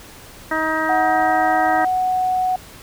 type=harmonic tone; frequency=316 Hz; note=D#4; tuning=27 cents sharp; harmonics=1 / 2 / 3 / 4 / 5 / 6; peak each=-25 / -25 / -25 / -25 / -25 / -25 dBFS; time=0.51-1.85 s; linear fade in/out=5 ms
type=tone; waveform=sine; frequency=740 Hz; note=F#5; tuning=in tune; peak=-16 dBFS; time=0.89-2.56 s; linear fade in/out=5 ms
effects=pink hiss -41 dBFS RMS until 2.82 s